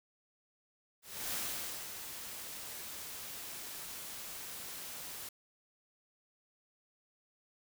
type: noise with ADSR envelope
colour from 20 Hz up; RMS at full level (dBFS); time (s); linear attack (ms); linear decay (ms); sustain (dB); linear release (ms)
white; -37; 1.02-5.29; 310; 530; -8; 4
effects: none